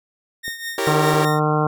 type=tone with tremolo; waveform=sawtooth; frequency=1842 Hz; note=A#6; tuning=21 cents flat; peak=-21 dBFS; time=0.43-1.4 s; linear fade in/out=20 ms; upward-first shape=triangle; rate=5 Hz; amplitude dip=75%
type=clicks; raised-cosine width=2 ms; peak=-23 / -29 / -22 dBFS; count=3; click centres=0.48 / 0.929 / 1.139 s
type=chord; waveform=sawtooth; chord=E diminished seventh; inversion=none; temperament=equal; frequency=329.6 / 392 / 466.2 / 554.4 Hz; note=E4 / G4 / Bb4 / Db5; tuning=0 / 0 / 0 / 0 cents; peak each=-26 / -20 / -21 / -24 dBFS; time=0.78-1.25 s; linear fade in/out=2 ms
type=harmonic tone; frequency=152.2 Hz; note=D#3; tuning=38 cents flat; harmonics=1 / 2 / 3 / 4 / 5 / 6 / 7 / 8 / 9; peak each=-20 / -25 / -23 / -28 / -24 / -31 / -25 / -32 / -27 dBFS; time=0.87-1.67 s; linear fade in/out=2 ms
effects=none